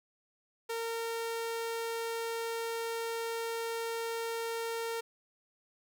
sawtooth tone, 458.8 Hz, A#4, 28 cents flat, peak -30 dBFS, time 0.69-5.01 s, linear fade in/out 10 ms, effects none

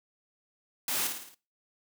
white noise with echo, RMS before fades -31 dBFS, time 0.88-1.07 s, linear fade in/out 2 ms, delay 55 ms, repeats 5, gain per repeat -5 dB, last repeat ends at 1.345 s, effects noise-tail reverb RT60 0.3 s tail -20 dB re dry + high-pass 150 Hz 12 dB/octave

